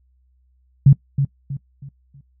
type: tone with echo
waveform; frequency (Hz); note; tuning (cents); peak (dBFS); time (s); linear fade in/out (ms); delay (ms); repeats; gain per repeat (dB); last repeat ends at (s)
sine; 138.59; C#3; 0; -5; 0.86-0.93; 5; 320; 4; -9; 2.21
effects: noise-tail reverb RT60 0.1 s tail -21 dB re dry + added 63 Hz sine -56 dBFS peak until 2.4 s